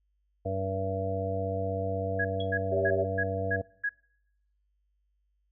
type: harmonic tone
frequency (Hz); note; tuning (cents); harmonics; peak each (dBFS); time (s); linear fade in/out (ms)
96.2; G2; -32; 1 / 2 / 3 / 5 / 6 / 7; -33 / -41 / -40 / -34 / -40 / -34; 0.45-3.62; 10
type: tone bursts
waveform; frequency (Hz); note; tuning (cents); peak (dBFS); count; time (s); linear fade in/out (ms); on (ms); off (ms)
sine; 1661.2; G#6; 0; -26; 6; 2.19-3.894; 10; 59; 270
type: tone with exponential decay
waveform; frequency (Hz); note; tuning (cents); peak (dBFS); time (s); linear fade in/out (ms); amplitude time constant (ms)
sine; 3322; G#7; 0; -33; 2.4-2.49; 5; 19
type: chord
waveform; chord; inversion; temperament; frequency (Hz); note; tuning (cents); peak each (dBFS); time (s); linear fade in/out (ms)
sine; C# diminished; second; equal with one note detuned; 392 / 565.7 / 659.3; G4 / C#5 / E5; 0 / +35 / 0; -30; 2.71-3.05; 20
effects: noise-tail reverb RT60 0.8 s tail -25 dB re dry + added 50 Hz sine -70 dBFS peak until 5.51 s